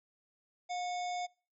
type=harmonic tone with a mistuned harmonic; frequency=714 Hz; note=F5; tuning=38 cents sharp; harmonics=1 / 3 / 5 / 7 / 9 / 10; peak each=-35 / -45 / -49 / -52 / -54 / -55 dBFS; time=0.69-1.27 s; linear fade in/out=20 ms; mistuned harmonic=3; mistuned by=+51 cents; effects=noise-tail reverb RT60 0.4 s tail -26 dB re dry